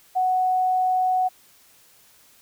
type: tone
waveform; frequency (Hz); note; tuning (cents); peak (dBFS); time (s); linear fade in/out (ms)
sine; 741; F#5; +2; -18; 0.15-1.29; 20
effects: white hiss -55 dBFS RMS until 2.41 s